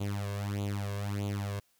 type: tone with flanger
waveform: sawtooth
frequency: 101.1 Hz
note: G#2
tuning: 46 cents flat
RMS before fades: -34 dBFS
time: 0-1.6 s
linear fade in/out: 10 ms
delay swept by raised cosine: 0.28 to 1.88 ms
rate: 1.6 Hz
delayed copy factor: +0.8
effects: white hiss -71 dBFS RMS until 1.79 s